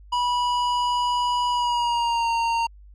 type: tone with pitch glide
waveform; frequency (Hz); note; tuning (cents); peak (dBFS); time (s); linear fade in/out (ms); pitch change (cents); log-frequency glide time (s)
square; 977 to 923.2; B5 to A#5; -19 to -17; -21; 0.12-2.67; 10; -98; 1.51-2.29
effects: added 50 Hz sine -44 dBFS peak until 2.94 s + low-pass 5000 Hz 12 dB/octave